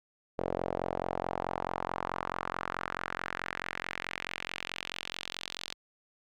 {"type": "tone with band-pass filter sweep", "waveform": "sawtooth", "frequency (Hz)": 44.62, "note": "F1", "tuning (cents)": 38, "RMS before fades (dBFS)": -37, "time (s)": [0.38, 5.74], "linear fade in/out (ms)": 10, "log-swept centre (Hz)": [540, 4000], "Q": 2, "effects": []}